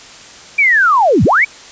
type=linear two-way sweep; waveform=sine; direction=down then up; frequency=2383 to 77.78 to 2383 Hz; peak=-7 dBFS; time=0.58-1.45 s; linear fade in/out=10 ms; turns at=1.24 s; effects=white hiss -36 dBFS RMS until 1.71 s + resampled to 16000 Hz